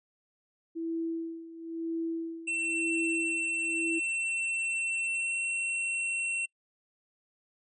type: tone with tremolo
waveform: sine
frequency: 329.6 Hz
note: E4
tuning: in tune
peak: -29 dBFS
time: 0.75-4 s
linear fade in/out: 20 ms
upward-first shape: sine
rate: 0.99 Hz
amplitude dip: 80%
type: tone with pitch glide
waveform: square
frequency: 2697 to 2716 Hz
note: E7 to F7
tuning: +39 to -49 cents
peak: -30 dBFS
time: 2.47-6.46 s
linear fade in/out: 10 ms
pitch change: +12 cents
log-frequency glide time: 5.06-5.36 s
effects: noise-tail reverb RT60 0.1 s tail -23 dB re dry + resampled to 22050 Hz